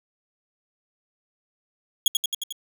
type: tone with echo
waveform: sawtooth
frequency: 3322 Hz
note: G#7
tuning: in tune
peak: -12 dBFS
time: 2.06-2.08 s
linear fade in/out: 2 ms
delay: 89 ms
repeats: 5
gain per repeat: -3 dB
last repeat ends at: 2.525 s
effects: none